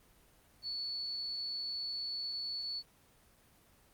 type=tone; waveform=sine; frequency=4435 Hz; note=C#8; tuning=in tune; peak=-36 dBFS; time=0.62-2.83 s; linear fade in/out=50 ms; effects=pink hiss -65 dBFS RMS until 3.93 s + Opus 24 kbps